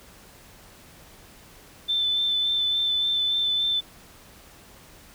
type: tone with vibrato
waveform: sine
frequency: 3533 Hz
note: A7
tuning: 6 cents sharp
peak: -21 dBFS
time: 1.88-3.81 s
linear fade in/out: 20 ms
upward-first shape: sine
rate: 3.5 Hz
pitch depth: 14 cents each way
effects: pink hiss -50 dBFS RMS until 5.14 s

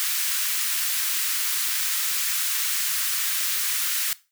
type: high-pass noise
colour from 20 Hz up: white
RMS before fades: -25 dBFS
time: 0-4.13 s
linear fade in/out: 0 ms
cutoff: 1300 Hz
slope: 24 dB/octave
effects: noise-tail reverb RT60 0.3 s tail -19 dB re dry

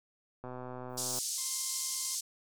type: click train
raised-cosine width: 1 ms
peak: -29 dBFS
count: 95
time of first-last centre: 0.44-1.186 s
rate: 126 Hz
type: noise with exponential growth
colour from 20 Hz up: violet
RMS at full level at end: -38 dBFS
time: 0.89-1.19 s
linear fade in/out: 5 ms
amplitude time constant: 65 ms
type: band-pass noise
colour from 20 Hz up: pink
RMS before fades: -36 dBFS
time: 0.97-2.21 s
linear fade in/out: 10 ms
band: 5200 to 10000 Hz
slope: 24 dB/octave
type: tone with vibrato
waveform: 5% pulse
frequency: 1050 Hz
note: C6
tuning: 6 cents sharp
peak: -34 dBFS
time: 1.38-2.15 s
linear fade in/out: 0 ms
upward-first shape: triangle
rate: 18 Hz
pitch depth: 10 cents each way
effects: none

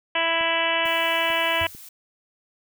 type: harmonic tone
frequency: 330.9 Hz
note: E4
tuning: 7 cents sharp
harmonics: 1 / 2 / 3 / 4 / 5 / 6 / 7 / 8 / 9 / 10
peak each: -37 / -27 / -27 / -36 / -29 / -29 / -29 / -29 / -27 / -38 dBFS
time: 0.15-1.67 s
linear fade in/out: 5 ms
type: click train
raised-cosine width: 3 ms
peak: -32 dBFS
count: 4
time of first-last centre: 0.41-1.749 s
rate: 2.24 Hz
type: noise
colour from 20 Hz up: blue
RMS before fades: -43 dBFS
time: 0.85-1.89 s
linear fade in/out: 5 ms
type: tone with exponential decay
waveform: sine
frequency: 87.31 Hz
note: F2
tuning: in tune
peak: -27 dBFS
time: 1.61-1.73 s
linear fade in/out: 5 ms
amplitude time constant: 24 ms
effects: none

